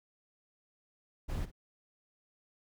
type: noise with echo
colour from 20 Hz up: brown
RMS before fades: -35 dBFS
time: 1.28-1.46 s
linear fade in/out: 20 ms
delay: 56 ms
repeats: 1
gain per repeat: -14 dB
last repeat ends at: 1.516 s
effects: none